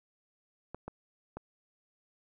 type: clicks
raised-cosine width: 1 ms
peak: -26 dBFS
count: 3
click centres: 0.746 / 0.88 / 1.37 s
effects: none